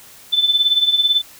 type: tone with tremolo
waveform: sine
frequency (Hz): 3520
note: A7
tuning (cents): 0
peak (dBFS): -9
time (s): 0.32-1.22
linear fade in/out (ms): 20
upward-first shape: triangle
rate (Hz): 18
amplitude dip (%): 80
effects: white hiss -43 dBFS RMS until 1.39 s